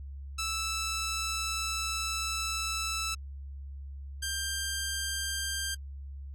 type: tone pair in turn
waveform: 10% pulse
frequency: 1318.5 / 1585.8 Hz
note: E6 / G6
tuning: 0 / +20 cents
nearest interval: minor third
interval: 320 cents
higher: second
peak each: -23 / -23 dBFS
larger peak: neither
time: 0.38-3.15 / 4.22-5.75 s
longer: first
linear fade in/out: 10 ms
effects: added 69 Hz sine -39 dBFS peak until 6.34 s + AAC 64 kbps

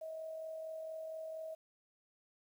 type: tone with amplitude modulation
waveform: sine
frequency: 639 Hz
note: D#5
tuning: 46 cents sharp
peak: -40 dBFS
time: 0.01-1.55 s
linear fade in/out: 10 ms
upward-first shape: sine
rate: 44.3 Hz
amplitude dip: 35%
effects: 11-bit

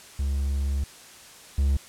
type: tone pair in turn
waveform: triangle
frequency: 69.3 / 69.3 Hz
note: C#2 / C#2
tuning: 0 / 0 cents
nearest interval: unison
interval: 0 cents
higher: neither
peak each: -21 / -17 dBFS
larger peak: second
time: 0.19-0.84 / 1.58-1.77 s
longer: first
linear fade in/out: 5 ms
effects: white hiss -47 dBFS RMS until 1.88 s + low-pass 10000 Hz 12 dB/octave

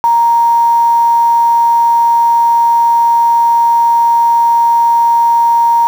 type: tone with quantisation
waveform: sine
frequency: 934 Hz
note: A#5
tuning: 3 cents sharp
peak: -6 dBFS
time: 0.04-5.87 s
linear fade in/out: 0 ms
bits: 5
effects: none

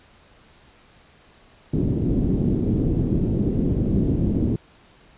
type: low-pass noise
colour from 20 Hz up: white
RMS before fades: -21 dBFS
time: 1.73-4.56 s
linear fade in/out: 5 ms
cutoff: 310 Hz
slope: 24 dB/octave
effects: pink hiss -53 dBFS RMS until 5.17 s + resampled to 8000 Hz

